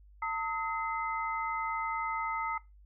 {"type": "tone cluster", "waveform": "sine", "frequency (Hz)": [901, 1272, 2060], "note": ["A5", "D#6", "C7"], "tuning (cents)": [41, 38, -28], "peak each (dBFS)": [-34, -34, -38], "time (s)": [0.22, 2.58], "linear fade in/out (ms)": 5, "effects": ["noise-tail reverb RT60 0.2 s tail -19 dB re dry", "added 50 Hz sine -54 dBFS peak until 2.85 s"]}